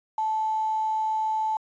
sine tone with quantisation, 873 Hz, A5, 14 cents flat, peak -23 dBFS, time 0.18-1.57 s, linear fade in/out 2 ms, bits 8, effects resampled to 16000 Hz

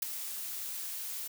blue noise with ADSR envelope, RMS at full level -27 dBFS, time 0.02-1.28 s, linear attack 8 ms, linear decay 4 ms, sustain -12 dB, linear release 10 ms, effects none

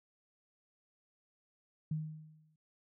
sine tone with exponential decay, 155.56 Hz, D#3, in tune, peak -31 dBFS, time 1.91-2.56 s, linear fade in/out 5 ms, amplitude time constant 140 ms, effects none

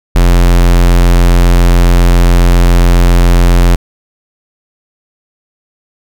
square tone, 43.65 Hz, F1, in tune, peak -4 dBFS, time 0.15-3.76 s, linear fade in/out 10 ms, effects none

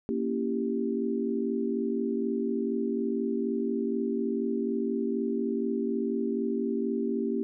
sine chord, A# diminished seventh, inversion none, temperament equal, 233.1 / 277.2 / 329.6 / 392 Hz, A#3 / C#4 / E4 / G4, 0 / 0 / 0 / 0 cents, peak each -30 / -33 / -36 / -31 dBFS, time 0.09-7.43 s, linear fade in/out 0 ms, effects none

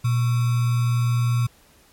sine tone with sample-and-hold, 120 Hz, B2, 49 cents flat, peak -17 dBFS, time 0.04-1.47 s, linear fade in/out 10 ms, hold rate 1225 Hz, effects pink hiss -55 dBFS RMS until 1.92 s + MP3 64 kbps

